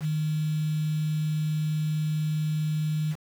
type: tone with quantisation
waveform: sine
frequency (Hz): 154.1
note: D#3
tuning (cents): -16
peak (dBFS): -24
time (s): 0-3.16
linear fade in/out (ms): 50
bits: 7
effects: none